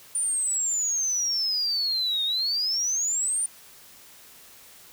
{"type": "exponential two-way sweep", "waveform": "sine", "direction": "down then up", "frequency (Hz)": [9290, 3665, 9290], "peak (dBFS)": -22, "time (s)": [0.15, 3.46], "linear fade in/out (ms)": 2, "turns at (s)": 2.24, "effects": ["tanh soft clip ceiling -19 dBFS", "white hiss -50 dBFS RMS until 4.92 s"]}